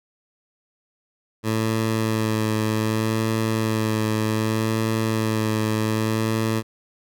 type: tone with vibrato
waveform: 15% pulse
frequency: 110.1 Hz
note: A2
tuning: 2 cents sharp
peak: -14 dBFS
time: 1.43-6.63 s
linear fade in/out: 50 ms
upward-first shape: sine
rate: 0.65 Hz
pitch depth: 19 cents each way
effects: none